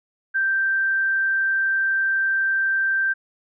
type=tone; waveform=sine; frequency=1568 Hz; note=G6; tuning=in tune; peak=-18 dBFS; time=0.34-3.14 s; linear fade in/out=20 ms; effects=none